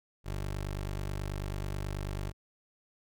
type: tone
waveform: 20% pulse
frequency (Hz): 49.23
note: G1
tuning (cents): +8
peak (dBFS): -29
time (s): 0.24-2.33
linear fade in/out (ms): 50
effects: none